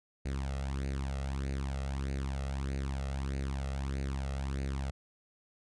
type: tone with flanger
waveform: sawtooth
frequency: 67.9 Hz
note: C#2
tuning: 35 cents flat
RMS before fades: -35 dBFS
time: 0.25-4.91 s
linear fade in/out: 10 ms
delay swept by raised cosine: 0.45 to 1.55 ms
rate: 1.6 Hz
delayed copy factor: +0.7
effects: resampled to 22050 Hz